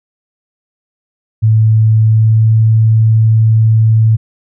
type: tone with pitch glide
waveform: sine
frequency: 110 to 110.96 Hz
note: A2 to A2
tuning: 0 to +15 cents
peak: -5 dBFS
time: 1.42-4.17 s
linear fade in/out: 20 ms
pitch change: +15 cents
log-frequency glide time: 2.05-2.53 s
effects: none